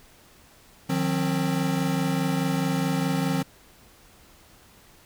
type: tone cluster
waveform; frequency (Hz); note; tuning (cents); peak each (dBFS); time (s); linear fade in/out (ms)
square; 154.9 / 179.7 / 266; D#3 / F3 / C4; -7 / +50 / +29; -28; 0.89-3.43; 10
effects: pink hiss -54 dBFS RMS until 5.05 s